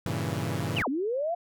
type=chord; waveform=sawtooth; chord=G diminished seventh; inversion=none; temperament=equal; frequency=98 / 116.54 / 138.59 / 164.81 Hz; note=G2 / Bb2 / Db3 / Fb3; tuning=0 / 0 / 0 / 0 cents; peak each=-30 dBFS; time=0.06-0.82 s; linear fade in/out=0 ms
type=linear two-way sweep; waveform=sine; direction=down then up; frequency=3185 to 244.5 to 711 Hz; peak=-26 dBFS; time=0.76-1.35 s; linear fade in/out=10 ms; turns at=0.88 s
effects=none